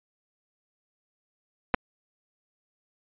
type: clicks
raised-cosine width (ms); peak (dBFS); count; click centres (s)
0.5; -7; 2; 1.741 / 1.745
effects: resampled to 8000 Hz

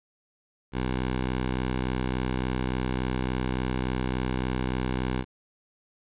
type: tone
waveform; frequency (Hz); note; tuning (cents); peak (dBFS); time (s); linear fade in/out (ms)
10% pulse; 63.5; B1; +49; -18; 0.72-5.25; 50
effects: resampled to 8000 Hz + 10-bit

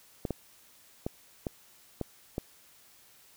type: clicks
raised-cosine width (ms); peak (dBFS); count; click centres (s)
2; -18; 6; 0.252 / 0.307 / 1.065 / 1.468 / 2.013 / 2.381
effects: white hiss -59 dBFS RMS until 3.36 s

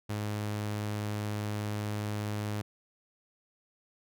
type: tone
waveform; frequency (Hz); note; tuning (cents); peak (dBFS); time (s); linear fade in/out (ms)
sawtooth; 104.9; G#2; +18; -28; 0.09-2.62; 10
effects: none

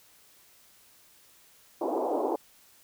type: band-pass noise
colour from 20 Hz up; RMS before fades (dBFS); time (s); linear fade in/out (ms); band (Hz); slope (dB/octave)
pink; -29; 1.81-2.36; 5; 290 to 940; 48
effects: white hiss -59 dBFS RMS until 2.83 s

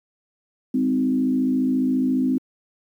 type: tone with frequency modulation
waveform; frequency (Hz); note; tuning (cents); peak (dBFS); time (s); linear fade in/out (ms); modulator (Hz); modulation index
sine; 258.4; C4; -21; -17; 0.74-2.38; 5; 54.5; 0.76
effects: high-pass 150 Hz 12 dB/octave + 9-bit

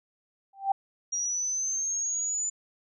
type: tone with exponential growth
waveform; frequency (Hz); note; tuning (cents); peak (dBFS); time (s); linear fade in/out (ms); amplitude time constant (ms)
sine; 784; G5; 0; -18; 0.53-0.72; 5; 40
type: linear sweep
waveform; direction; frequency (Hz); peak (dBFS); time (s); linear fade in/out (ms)
sine; up; 5700 to 7040; -27; 1.12-2.5; 10
effects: none

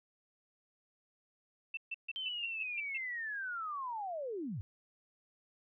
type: tone bursts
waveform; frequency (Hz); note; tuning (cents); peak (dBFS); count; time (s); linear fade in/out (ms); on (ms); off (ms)
sine; 2670; E7; +22; -36; 8; 1.74-2.976; 5; 32; 140
type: linear sweep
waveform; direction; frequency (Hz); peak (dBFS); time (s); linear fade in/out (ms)
sine; down; 3136 to 82.41; -37; 2.16-4.61; 0
effects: none

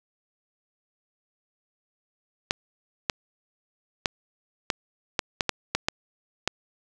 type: clicks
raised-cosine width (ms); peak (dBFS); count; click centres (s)
0.2; -5; 10; 2.509 / 3.098 / 4.058 / 4.702 / 5.192 / 5.408 / 5.493 / 5.75 / 5.885 / 6.476
effects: none

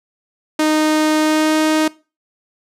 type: tone with pitch glide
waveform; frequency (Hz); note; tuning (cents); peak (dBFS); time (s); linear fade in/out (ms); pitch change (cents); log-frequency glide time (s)
sawtooth; 308.9 to 311.6; D#4 to D#4; -12 to +3; -9; 0.59-1.88; 5; +15; 1.2-1.57
effects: noise-tail reverb RT60 0.3 s tail -21 dB re dry + low-pass 11000 Hz 12 dB/octave

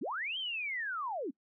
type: linear two-way sweep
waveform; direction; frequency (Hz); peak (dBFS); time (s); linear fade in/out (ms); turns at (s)
sine; up then down; 164.81 to 3212 to 229.4; -34; 0.01-1.31; 10; 0.38
effects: noise-tail reverb RT60 0.1 s tail -24 dB re dry

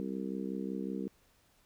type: harmonic tone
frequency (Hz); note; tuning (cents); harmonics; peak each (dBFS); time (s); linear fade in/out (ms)
65.41; C2; 0; 3 / 4 / 5 / 6 / 7; -38 / -40 / -42 / -44 / -45; 0-1.08; 0
effects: pink hiss -68 dBFS RMS until 1.65 s

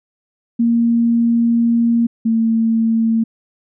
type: tone pair in turn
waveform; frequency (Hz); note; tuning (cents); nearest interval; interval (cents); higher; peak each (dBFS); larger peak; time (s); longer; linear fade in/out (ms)
sine; 233.3 / 225.9; A#3 / A3; +2 / +46; minor second; 56; first; -11 / -12; first; 0.59-2.07 / 2.25-3.24; first; 10
effects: none

